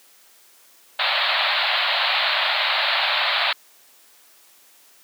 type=band-pass noise; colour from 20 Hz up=white; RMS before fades=-21 dBFS; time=0.99-3.53 s; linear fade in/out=5 ms; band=570 to 4300 Hz; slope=96 dB/octave; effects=white hiss -53 dBFS RMS until 5.03 s + high-pass 300 Hz 12 dB/octave